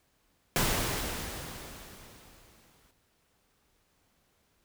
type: noise with exponential decay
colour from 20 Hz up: pink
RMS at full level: -26 dBFS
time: 0.56-2.91 s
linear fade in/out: 0 ms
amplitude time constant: 510 ms
effects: pink hiss -71 dBFS RMS until 4.64 s